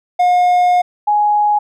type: tone pair in turn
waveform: triangle / sine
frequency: 717 / 834.2 Hz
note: F5 / G#5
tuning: +45 / +7 cents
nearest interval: minor third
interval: 262 cents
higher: second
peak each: -7 / -10 dBFS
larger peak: first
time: 0.19-0.82 / 1.07-1.59 s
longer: first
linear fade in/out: 10 ms
effects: none